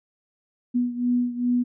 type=beating tone pair; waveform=sine; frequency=244 / 246.5 Hz; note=B3 / B3; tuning=-21 / -3 cents; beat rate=2.5 Hz; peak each=-22 / -26 dBFS; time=0.74-1.64 s; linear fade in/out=20 ms; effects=none